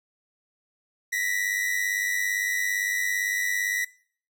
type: tone pair together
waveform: 45% pulse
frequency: 1896.3 / 1994 Hz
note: A#6 / B6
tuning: +29 / +16 cents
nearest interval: minor second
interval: 87 cents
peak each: -28 dBFS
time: 1.12-3.85 s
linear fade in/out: 10 ms
effects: noise-tail reverb RT60 0.5 s tail -20 dB re dry